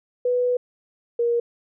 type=tone pair in turn; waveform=sine; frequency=493.9 / 472.2 Hz; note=B4 / A#4; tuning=0 / +22 cents; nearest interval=minor second; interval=78 cents; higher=first; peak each=-18 dBFS; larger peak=neither; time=0.25-0.57 / 1.19-1.4 s; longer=first; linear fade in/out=5 ms; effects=none